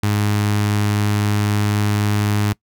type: tone with notch filter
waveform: sawtooth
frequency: 103.83 Hz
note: G#2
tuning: in tune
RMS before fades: -18 dBFS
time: 0.03-2.53 s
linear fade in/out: 5 ms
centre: 550 Hz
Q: 1.8
effects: noise-tail reverb RT60 0.1 s tail -22 dB re dry